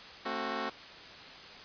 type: chord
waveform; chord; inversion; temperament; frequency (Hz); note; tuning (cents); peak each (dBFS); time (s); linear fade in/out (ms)
10% pulse; F# diminished; first; just; 222 / 266.4 / 370; A3 / C4 / F#4; +16 / +31 / 0; -30; 0.25-0.7; 10
effects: white hiss -48 dBFS RMS until 1.64 s + resampled to 11025 Hz